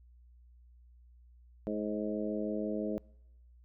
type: harmonic tone with a mistuned harmonic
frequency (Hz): 106.1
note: G#2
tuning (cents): +38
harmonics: 2 / 3 / 4 / 5 / 6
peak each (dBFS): -36 / -38 / -39 / -40 / -41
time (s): 1.67-2.98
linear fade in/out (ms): 0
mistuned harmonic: 6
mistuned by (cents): -15
effects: noise-tail reverb RT60 0.9 s tail -26 dB re dry + added 60 Hz sine -56 dBFS peak until 3.64 s